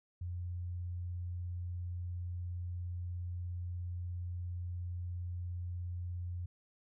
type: tone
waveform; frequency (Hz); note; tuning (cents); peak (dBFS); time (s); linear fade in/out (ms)
sine; 88.3; F2; +20; -37; 0.21-6.46; 5
effects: none